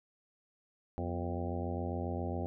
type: harmonic tone with a mistuned harmonic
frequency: 87.31 Hz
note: F2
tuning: in tune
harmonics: 1 / 2 / 3 / 4 / 5 / 6 / 7 / 8 / 9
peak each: -37 / -43 / -41 / -43 / -46 / -45 / -46 / -47 / -45 dBFS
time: 0.98-2.46 s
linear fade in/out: 0 ms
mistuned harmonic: 3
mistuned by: -93 cents
effects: none